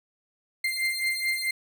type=beating tone pair; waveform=35% pulse; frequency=2093 / 2097.6 Hz; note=C7 / C7; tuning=0 / +4 cents; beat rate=4.6 Hz; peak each=-26 / -28 dBFS; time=0.64-1.51 s; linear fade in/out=5 ms; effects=none